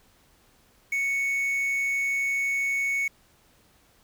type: tone with quantisation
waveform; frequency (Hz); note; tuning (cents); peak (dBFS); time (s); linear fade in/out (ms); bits
triangle; 2217; C#7; 0; -22; 0.92-3.08; 5; 7
effects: pink hiss -61 dBFS RMS until 4.03 s